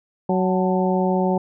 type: harmonic tone with a mistuned harmonic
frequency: 185.9 Hz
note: F#3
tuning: 8 cents sharp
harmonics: 1 / 2 / 3 / 4 / 5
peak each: -20 / -23 / -25 / -26 / -27 dBFS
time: 0.29-1.38 s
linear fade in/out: 5 ms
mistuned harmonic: 5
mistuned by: -82 cents
effects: none